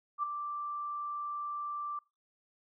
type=tone with ADSR envelope; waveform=sine; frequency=1174.7 Hz; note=D6; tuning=in tune; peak=-27 dBFS; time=0.18-1.99 s; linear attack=52 ms; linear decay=6 ms; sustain=-8 dB; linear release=4 ms; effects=noise-tail reverb RT60 0.3 s tail -25 dB re dry